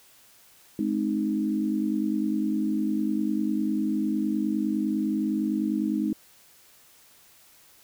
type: chord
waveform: sine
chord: Ab major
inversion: none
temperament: equal with one note detuned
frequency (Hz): 211.3 / 261.6 / 311.1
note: Ab3 / C4 / Eb4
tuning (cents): +30 / 0 / 0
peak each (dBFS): -27 / -30 / -27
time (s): 0.79-6.13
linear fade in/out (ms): 2
effects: white hiss -56 dBFS RMS until 7.83 s